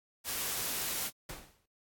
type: noise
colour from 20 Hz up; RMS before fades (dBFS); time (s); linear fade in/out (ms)
white; -35; 0.24-1.11; 50
type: noise with exponential decay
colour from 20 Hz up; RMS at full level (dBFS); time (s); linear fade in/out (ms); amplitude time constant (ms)
pink; -39; 1.29-1.66; 5; 79
effects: AAC 64 kbps